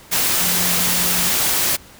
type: tone in noise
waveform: sine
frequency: 177.7 Hz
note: F3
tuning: 30 cents sharp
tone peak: -28 dBFS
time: 0.4-1.3 s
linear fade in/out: 20 ms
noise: white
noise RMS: -18 dBFS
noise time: 0.11-1.77 s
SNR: -13 dB
effects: pink hiss -44 dBFS RMS until 1.99 s